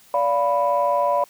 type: chord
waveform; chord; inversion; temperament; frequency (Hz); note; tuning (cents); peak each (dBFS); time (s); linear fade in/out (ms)
sine; B diminished; first; equal with one note detuned; 577.6 / 698.5 / 987.8; D5 / F5 / B5; -29 / 0 / 0; -20 / -23 / -20; 0.14-1.24; 2
effects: tanh soft clip ceiling -9 dBFS + white hiss -52 dBFS RMS until 1.29 s